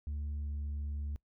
sine tone with pitch glide, 73.4 to 72.77 Hz, D2 to D2, 0 to -15 cents, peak -32 dBFS, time 0.07-1.16 s, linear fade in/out 0 ms, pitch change -15 cents, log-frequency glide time 0.39-0.48 s, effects noise-tail reverb RT60 0.1 s tail -24 dB re dry + tanh soft clip ceiling -34 dBFS

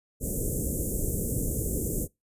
pink band-stop noise, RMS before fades -29 dBFS, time 0.2-2.08 s, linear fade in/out 50 ms, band 520 to 7200 Hz, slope 48 dB/octave, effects noise-tail reverb RT60 0.2 s tail -24 dB re dry + resampled to 32000 Hz

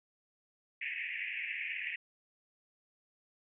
white band-pass noise, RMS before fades -39 dBFS, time 0.81-1.96 s, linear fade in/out 5 ms, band 1800 to 2700 Hz, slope 96 dB/octave, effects none

